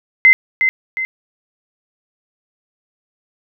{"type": "tone with echo", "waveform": "sine", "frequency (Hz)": 2066, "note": "C7", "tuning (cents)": -22, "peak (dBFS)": -4, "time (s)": [0.25, 0.33], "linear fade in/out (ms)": 0, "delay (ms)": 360, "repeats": 2, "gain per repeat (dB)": -7, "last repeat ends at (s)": 1.05, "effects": []}